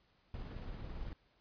brown noise with tremolo, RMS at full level -43 dBFS, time 0.34-1.13 s, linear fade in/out 2 ms, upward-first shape square, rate 18 Hz, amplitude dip 25%, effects pink hiss -72 dBFS RMS until 1.4 s + resampled to 11025 Hz

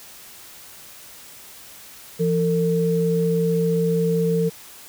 sine tone pair together, 169.17 / 452.6 Hz, E3 / A4, +45 / +49 cents, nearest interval octave + perfect fourth, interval 1704 cents, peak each -20 dBFS, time 2.19-4.5 s, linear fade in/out 20 ms, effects white hiss -43 dBFS RMS until 4.88 s

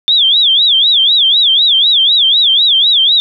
sine tone with vibrato, 3497 Hz, A7, 11 cents flat, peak -6 dBFS, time 0.08-3.2 s, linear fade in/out 0 ms, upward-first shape sine, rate 4 Hz, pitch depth 200 cents each way, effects none

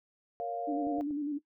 sine chord, Bb minor, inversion none, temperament just, 466.2 / 559.4 / 699.2 Hz, Bb4 / Db5 / F5, 0 / +16 / +2 cents, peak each -39 / -41 / -35 dBFS, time 0.4-1.01 s, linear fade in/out 0 ms
sine tone with vibrato, 292.2 Hz, D4, 9 cents flat, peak -30 dBFS, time 0.67-1.39 s, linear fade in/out 20 ms, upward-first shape square, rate 10 Hz, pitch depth 43 cents each way
clicks, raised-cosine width 2 ms, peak -38 dBFS, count 3, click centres 0.87 / 0.985 / 1.108 s
effects noise-tail reverb RT60 0.1 s tail -17 dB re dry

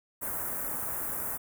white band-stop noise, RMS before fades -34 dBFS, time 0.21-1.38 s, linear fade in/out 20 ms, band 1600 to 9700 Hz, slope 24 dB/octave, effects none

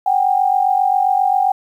sine tone pair together, 751.5 / 799 Hz, F#5 / G5, +27 / +33 cents, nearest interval minor second, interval 106 cents, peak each -15 dBFS, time 0.06-1.52 s, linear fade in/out 5 ms, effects 8-bit

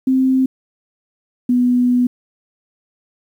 sine tone pair in turn, 261.6 / 246.9 Hz, C4 / B3, 0 / 0 cents, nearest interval minor second, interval 100 cents, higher first, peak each -11 dBFS, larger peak neither, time 0.07-0.46 / 1.49-2.07 s, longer second, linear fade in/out 5 ms, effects 8-bit

